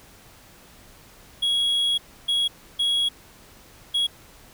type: tone bursts at uneven times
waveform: triangle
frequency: 3322 Hz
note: G#7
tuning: in tune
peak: -18 dBFS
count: 4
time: 1.42-1.98 / 2.28-2.48 / 2.79-3.09 / 3.94-4.07 s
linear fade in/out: 10 ms
effects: pink hiss -50 dBFS RMS until 4.53 s